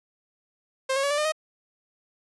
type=tone with pitch steps; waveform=sawtooth; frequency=529 / 547 / 565.7 / 584.9 / 604.9 / 625.5 Hz; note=C5 / C#5 / C#5 / D5 / D#5 / D#5; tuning=+19 / -23 / +35 / -7 / -49 / +9 cents; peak=-19 dBFS; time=0.89-1.322 s; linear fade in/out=10 ms; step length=72 ms; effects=resampled to 24000 Hz